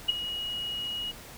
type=tone with ADSR envelope; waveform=sine; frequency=2896 Hz; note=F#7; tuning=38 cents flat; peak=-18 dBFS; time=0.08-1.12 s; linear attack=15 ms; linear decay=14 ms; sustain=-13 dB; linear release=19 ms; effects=pink hiss -46 dBFS RMS until 1.37 s